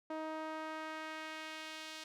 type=tone with band-pass filter sweep; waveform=sawtooth; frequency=314.3 Hz; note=D#4; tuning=18 cents sharp; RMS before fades=-44 dBFS; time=0.1-2.04 s; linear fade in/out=5 ms; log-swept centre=720 to 4000 Hz; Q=0.99; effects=none